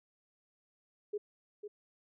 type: tone with echo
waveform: sine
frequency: 415.3 Hz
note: G#4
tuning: in tune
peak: -33 dBFS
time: 1.13-1.18 s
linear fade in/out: 10 ms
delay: 500 ms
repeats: 1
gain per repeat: -8 dB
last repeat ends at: 1.68 s
effects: none